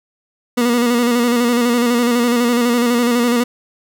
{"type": "tone with vibrato", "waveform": "30% pulse", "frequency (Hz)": 240, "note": "B3", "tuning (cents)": -49, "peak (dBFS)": -10, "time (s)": [0.57, 3.44], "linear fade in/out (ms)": 10, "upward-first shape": "square", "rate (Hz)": 12, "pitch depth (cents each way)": 37, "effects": []}